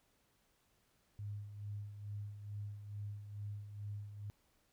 sine tone with tremolo, 103 Hz, G#2, 14 cents flat, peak -40 dBFS, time 1.19-4.3 s, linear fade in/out 0 ms, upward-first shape sine, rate 2.3 Hz, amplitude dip 60%, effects pink hiss -75 dBFS RMS until 4.72 s

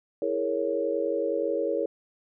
sine chord, A# half-diminished seventh, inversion second, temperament equal, 329.6 / 415.3 / 466.2 / 554.4 Hz, E4 / G#4 / A#4 / C#5, 0 / 0 / 0 / 0 cents, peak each -32 / -31 / -29 / -29 dBFS, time 0.22-1.86 s, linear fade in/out 2 ms, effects none

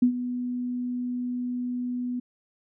sine tone with ADSR envelope, 246.9 Hz, B3, in tune, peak -14 dBFS, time 0.02-2.2 s, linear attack 7 ms, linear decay 90 ms, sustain -13 dB, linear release 9 ms, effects none

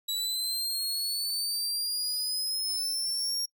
sawtooth linear sweep, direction up, 3902 to 5588 Hz, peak -26 dBFS, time 0.08-3.46 s, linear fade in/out 10 ms, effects noise-tail reverb RT60 0.1 s tail -26 dB re dry

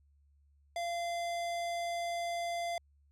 square tone with low-pass filter, 688 Hz, F5, 26 cents flat, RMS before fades -36 dBFS, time 0.76-2.78 s, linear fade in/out 2 ms, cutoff 10000 Hz, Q 0.61, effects added 71 Hz sine -64 dBFS peak until 3.11 s

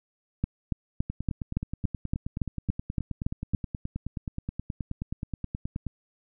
two click trains, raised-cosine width 5 ms, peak -13 / -19 dBFS, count 12 / 46, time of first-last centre 0.44-3.547 / 1.1-5.867 s, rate 3.54 / 9.44 Hz, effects none

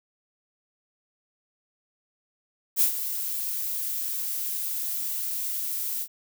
violet noise with ADSR envelope, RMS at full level -19 dBFS, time 2.76-6.08 s, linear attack 52 ms, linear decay 100 ms, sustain -11 dB, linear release 66 ms, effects none

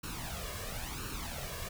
pink noise with flanger, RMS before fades -40 dBFS, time 0.03-1.69 s, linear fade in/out 10 ms, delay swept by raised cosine 0.71 to 1.81 ms, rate 0.97 Hz, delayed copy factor +0.7, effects none

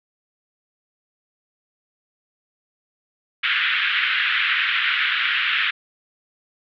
pink band-pass noise, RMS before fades -21 dBFS, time 3.43-5.71 s, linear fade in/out 10 ms, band 1400 to 3400 Hz, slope 48 dB/octave, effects none

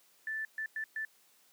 sine tone bursts at uneven times, 1760 Hz, A6, in tune, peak -34 dBFS, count 4, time 0.27-0.45 / 0.58-0.66 / 0.76-0.84 / 0.96-1.05 s, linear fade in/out 2 ms, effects white hiss -66 dBFS RMS until 1.52 s + high-pass 200 Hz 12 dB/octave

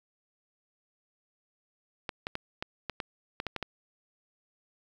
clicks, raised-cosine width 0.3 ms, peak -17 dBFS, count 10, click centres 2.092 / 2.269 / 2.354 / 2.625 / 2.897 / 3.002 / 3.401 / 3.467 / 3.563 / 3.627 s, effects 8-bit

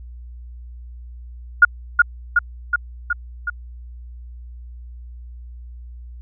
sine tone with echo, 1425 Hz, F6, 34 cents sharp, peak -4 dBFS, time 1.62-1.65 s, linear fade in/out 5 ms, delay 370 ms, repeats 5, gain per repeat -3 dB, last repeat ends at 3.5 s, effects added 60 Hz sine -34 dBFS peak until 6.21 s

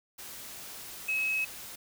sine tone in noise, 2567 Hz, E7, 47 cents flat, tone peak -27 dBFS, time 1.08-1.45 s, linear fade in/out 10 ms, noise white, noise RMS -44 dBFS, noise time 0.18-1.76 s, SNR +14 dB, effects none

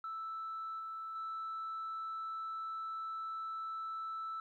sine tone with level steps, 1318.5 Hz, E6, in tune, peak -38 / -40 / -37 dBFS, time 0.04-4.4 s, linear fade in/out 2 ms, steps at 0.79 / 1.15 s, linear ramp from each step 10 ms, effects tanh soft clip ceiling -36 dBFS + 13-bit

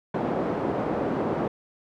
pink band-pass noise, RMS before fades -27 dBFS, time 0.14-1.48 s, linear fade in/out 5 ms, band 230 to 700 Hz, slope 12 dB/octave, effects none

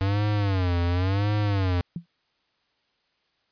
square tone with vibrato, 95.3 Hz, G2, 48 cents flat, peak -22 dBFS, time 0.01-1.81 s, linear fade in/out 0 ms, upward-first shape sine, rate 0.93 Hz, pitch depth 170 cents each way
sine tone with exponential decay, 170 Hz, F3, 46 cents flat, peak -25 dBFS, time 1.96-2.06 s, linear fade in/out 2 ms, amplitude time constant 20 ms
effects white hiss -70 dBFS RMS until 3.51 s + resampled to 11025 Hz

